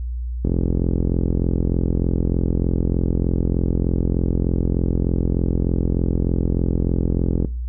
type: click train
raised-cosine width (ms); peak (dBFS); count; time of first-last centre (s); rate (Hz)
3; -7; 304; 0.45-7.448; 43.3
effects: noise-tail reverb RT60 0.3 s tail -19 dB re dry + added 60 Hz sine -23 dBFS peak until 7.68 s